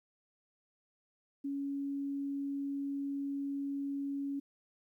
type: tone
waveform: sine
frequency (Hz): 279.4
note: C#4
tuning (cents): +14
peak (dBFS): -34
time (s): 1.44-4.4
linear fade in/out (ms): 10
effects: 12-bit